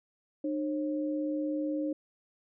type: tone pair together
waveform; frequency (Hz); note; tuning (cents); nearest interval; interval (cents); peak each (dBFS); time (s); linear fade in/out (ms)
sine; 302.7 / 540; D#4 / C#5; -48 / -45; minor seventh; 1003; -30 / -36; 0.44-1.93; 5
effects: none